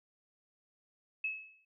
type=tone with exponential decay; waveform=sine; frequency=2588 Hz; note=E7; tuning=32 cents flat; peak=-30 dBFS; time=1.24-1.65 s; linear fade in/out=5 ms; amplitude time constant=87 ms; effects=none